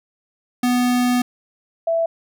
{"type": "tone pair in turn", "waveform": ["square", "sine"], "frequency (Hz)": [246.9, 662.8], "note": ["B3", "E5"], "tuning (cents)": [0, 9], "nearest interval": "octave + perfect fourth", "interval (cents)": 1709, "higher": "second", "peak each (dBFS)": -16, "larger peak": "neither", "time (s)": [[0.63, 1.22], [1.87, 2.06]], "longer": "first", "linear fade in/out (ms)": 5, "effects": []}